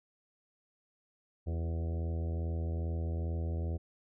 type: harmonic tone with a mistuned harmonic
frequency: 82.41 Hz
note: E2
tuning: in tune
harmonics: 1 / 2 / 3 / 4 / 5 / 6 / 7 / 8 / 9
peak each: -32 / -43 / -48 / -47 / -50 / -50 / -52 / -55 / -57 dBFS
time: 1.46-3.78 s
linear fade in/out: 20 ms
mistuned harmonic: 4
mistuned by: +37 cents
effects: none